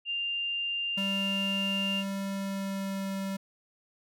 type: tone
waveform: sine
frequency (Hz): 2794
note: F7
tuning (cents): 0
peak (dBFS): -29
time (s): 0.05-2.04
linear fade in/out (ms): 50
type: tone with pitch glide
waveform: square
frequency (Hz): 196 to 194.31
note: G3 to G3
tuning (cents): 0 to -15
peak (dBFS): -32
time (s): 0.97-3.37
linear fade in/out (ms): 10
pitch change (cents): -15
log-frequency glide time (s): 2.34-3.17
effects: none